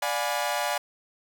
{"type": "chord", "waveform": "sawtooth", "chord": "D diminished seventh", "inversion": "none", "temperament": "equal with one note detuned", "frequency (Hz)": [587.3, 716.4, 830.6, 987.8], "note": ["D5", "F5", "Ab5", "Cb6"], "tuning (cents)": [0, 44, 0, 0], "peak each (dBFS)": [-27, -27, -27, -30], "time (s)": [0.02, 0.78], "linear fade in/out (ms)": 5, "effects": []}